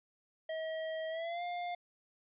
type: tone with pitch glide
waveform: square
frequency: 639 to 704.9 Hz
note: D#5 to F5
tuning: +46 to +16 cents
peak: -37 dBFS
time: 0.49-1.75 s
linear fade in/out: 5 ms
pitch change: +170 cents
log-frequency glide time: 1.09-1.43 s
effects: resampled to 8000 Hz